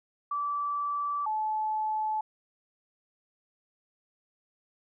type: tone pair in turn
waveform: sine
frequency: 1159 / 864 Hz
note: D6 / A5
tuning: -23 / -32 cents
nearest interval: perfect fourth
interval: 509 cents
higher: first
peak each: -28 / -27 dBFS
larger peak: second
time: 0.31-1.26 / 1.26-2.21 s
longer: neither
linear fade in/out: 5 ms
effects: none